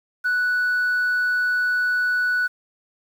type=tone; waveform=sine; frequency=1480 Hz; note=F#6; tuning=in tune; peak=-16 dBFS; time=0.24-2.48 s; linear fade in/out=20 ms; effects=tanh soft clip ceiling -17 dBFS + 8-bit